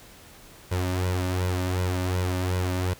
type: tone with flanger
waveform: sawtooth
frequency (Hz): 91.2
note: F#2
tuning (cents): -24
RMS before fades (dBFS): -26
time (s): 0.71-2.94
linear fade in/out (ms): 10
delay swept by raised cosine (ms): 2 to 3.4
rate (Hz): 2.7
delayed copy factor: +0.7
effects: pink hiss -49 dBFS RMS until 2.99 s